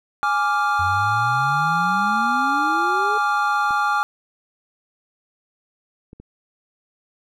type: chord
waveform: triangle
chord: D diminished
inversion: second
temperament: equal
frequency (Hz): 830.6 / 1174.7 / 1396.9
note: Ab5 / D6 / F6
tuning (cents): 0 / 0 / 0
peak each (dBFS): -20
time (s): 0.23-4.03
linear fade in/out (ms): 0
type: exponential sweep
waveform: sine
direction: up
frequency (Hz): 87.8 to 433.6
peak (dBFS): -26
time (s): 0.79-3.18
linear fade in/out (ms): 5
type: clicks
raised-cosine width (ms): 3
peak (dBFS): -27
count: 3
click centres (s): 3.708 / 6.131 / 6.2
effects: none